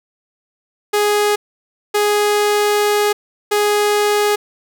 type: tone bursts at uneven times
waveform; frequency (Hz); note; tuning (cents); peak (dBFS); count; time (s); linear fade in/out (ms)
sawtooth; 415.4; G#4; 0; -9; 3; 0.93-1.36 / 1.94-3.13 / 3.51-4.36; 10
effects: none